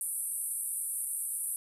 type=band-pass noise; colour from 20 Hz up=pink; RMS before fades=-35 dBFS; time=0.01-1.56 s; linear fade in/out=0 ms; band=8700 to 12000 Hz; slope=96 dB/octave; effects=none